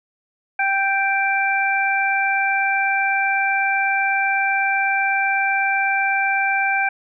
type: harmonic tone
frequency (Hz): 784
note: G5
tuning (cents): 0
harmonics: 1 / 2 / 3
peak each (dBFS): -21 / -21 / -21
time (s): 0.59-6.89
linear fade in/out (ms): 5
effects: none